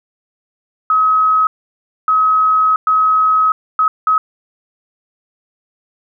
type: tone bursts at uneven times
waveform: sine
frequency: 1275 Hz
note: D#6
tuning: 42 cents sharp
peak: -9 dBFS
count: 5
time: 0.9-1.47 / 2.08-2.76 / 2.87-3.52 / 3.79-3.88 / 4.07-4.18 s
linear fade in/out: 2 ms
effects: none